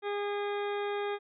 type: harmonic tone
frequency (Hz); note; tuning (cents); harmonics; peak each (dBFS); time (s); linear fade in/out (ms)
408.4; G#4; -29; 1 / 2 / 3 / 4 / 5 / 6 / 8 / 9; -32 / -38 / -42 / -44 / -46 / -48 / -50 / -51; 0.02-1.19; 50
effects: none